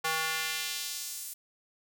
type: tone with high-pass filter sweep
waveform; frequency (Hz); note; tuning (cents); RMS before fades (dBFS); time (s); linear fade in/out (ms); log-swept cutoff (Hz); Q
square; 159.7; D#3; +45; -34; 0.04-1.34; 10; 960 to 9700; 0.96
effects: none